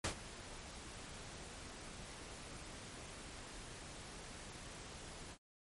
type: noise with ADSR envelope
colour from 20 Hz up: pink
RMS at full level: -36 dBFS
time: 0.04-5.38 s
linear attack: 4 ms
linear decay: 96 ms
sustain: -15 dB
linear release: 68 ms
effects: MP3 48 kbps